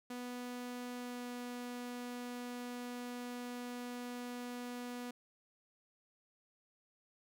sawtooth tone with pitch glide, 246.1 to 244.7 Hz, B3 to B3, -6 to -16 cents, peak -38 dBFS, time 0.1-5.11 s, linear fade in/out 5 ms, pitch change -10 cents, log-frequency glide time 0.93-1.27 s, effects none

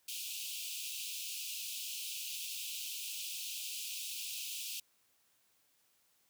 pink high-pass noise, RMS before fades -42 dBFS, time 0.08-4.8 s, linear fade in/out 5 ms, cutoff 2500 Hz, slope 96 dB/octave, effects white hiss -73 dBFS RMS until 6.29 s + high-pass 60 Hz 12 dB/octave

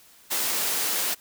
white high-pass noise, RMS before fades -26 dBFS, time 0.3-1.15 s, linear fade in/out 20 ms, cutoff 220 Hz, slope 12 dB/octave, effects white hiss -54 dBFS RMS until 1.2 s

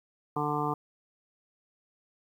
harmonic tone, 148.2 Hz, D3, 16 cents sharp, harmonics 1 / 2 / 3 / 5 / 6 / 7 / 8, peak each -35 / -35 / -35 / -35 / -35 / -35 / -35 dBFS, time 0.36-0.74 s, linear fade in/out 5 ms, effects 10-bit

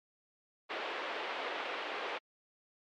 pink band-pass noise, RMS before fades -39 dBFS, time 0.69-2.19 s, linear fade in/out 20 ms, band 410 to 3300 Hz, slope 24 dB/octave, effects MP3 96 kbps

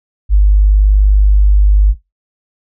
sine tone, 50.4 Hz, G1, 49 cents sharp, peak -4 dBFS, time 0.29-1.95 s, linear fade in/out 50 ms, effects noise-tail reverb RT60 0.2 s tail -20 dB re dry

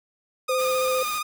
sawtooth tone with vibrato, 1224 Hz, D#6, 29 cents flat, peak -22 dBFS, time 0.48-1.23 s, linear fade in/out 10 ms, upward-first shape square, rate 15 Hz, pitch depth 23 cents each way
sine tone, 515 Hz, C5, 28 cents flat, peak -22 dBFS, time 0.49-1.03 s, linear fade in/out 5 ms
white noise, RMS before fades -37 dBFS, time 0.58-1.2 s, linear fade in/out 20 ms
effects none

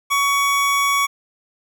25% pulse tone, 1125 Hz, C#6, 25 cents sharp, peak -12 dBFS, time 0.1-1.07 s, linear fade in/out 20 ms, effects none

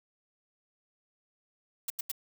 blue noise bursts, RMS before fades -33 dBFS, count 3, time 1.88-2.116 s, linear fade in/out 5 ms, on 22 ms, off 85 ms, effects none

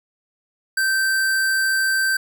square tone, 1557 Hz, G6, 12 cents flat, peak -18 dBFS, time 0.77-2.17 s, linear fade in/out 5 ms, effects none

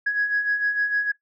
sine beating tone pair, 1661.2 / 1667.8 Hz, G#6 / G#6, 0 / +7 cents, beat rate 6.6 Hz, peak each -27 / -20 dBFS, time 0.06-1.12 s, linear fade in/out 10 ms, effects noise-tail reverb RT60 0.1 s tail -17 dB re dry + tanh soft clip ceiling -14 dBFS

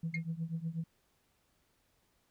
sine tone with tremolo, 164.1 Hz, E3, 8 cents flat, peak -30 dBFS, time 0.03-0.84 s, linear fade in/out 5 ms, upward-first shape triangle, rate 8.2 Hz, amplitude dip 95%
sine tone with exponential decay, 2139 Hz, C7, 38 cents sharp, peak -29 dBFS, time 0.14-0.23 s, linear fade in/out 5 ms, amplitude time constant 18 ms
effects tanh soft clip ceiling -29 dBFS + pink hiss -74 dBFS RMS until 2.3 s

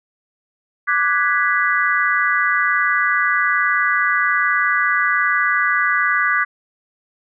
sine chord, G# half-diminished seventh, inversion second, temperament equal, 1174.7 / 1480 / 1661.2 / 1975.5 Hz, D6 / F#6 / G#6 / B6, 0 / 0 / 0 / 0 cents, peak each -20 dBFS, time 0.87-6.45 s, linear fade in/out 20 ms, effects none

